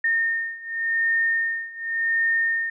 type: beating tone pair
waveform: sine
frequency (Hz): 1827 / 1827.89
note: A#6 / A#6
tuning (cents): -35 / -34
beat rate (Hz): 0.89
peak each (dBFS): -25 / -23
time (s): 0.04-2.7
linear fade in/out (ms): 5
effects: none